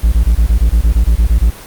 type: tone bursts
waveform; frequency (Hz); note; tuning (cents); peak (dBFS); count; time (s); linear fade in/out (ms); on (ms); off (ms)
triangle; 55.9; A1; +28; -4; 13; 0.03-1.503; 10; 93; 22
effects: pink hiss -33 dBFS RMS until 1.66 s + Opus 24 kbps